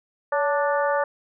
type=harmonic tone with a mistuned harmonic; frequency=293.7 Hz; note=D4; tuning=in tune; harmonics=2 / 3 / 4 / 5 / 6; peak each=-22 / -26 / -28 / -30 / -32 dBFS; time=0.32-1.04 s; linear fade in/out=5 ms; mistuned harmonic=2; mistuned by=-58 cents; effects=none